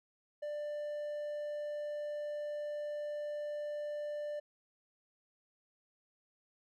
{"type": "tone", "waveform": "triangle", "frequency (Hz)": 592, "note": "D5", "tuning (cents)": 14, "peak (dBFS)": -35, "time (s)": [0.42, 4.4], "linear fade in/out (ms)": 10, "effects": []}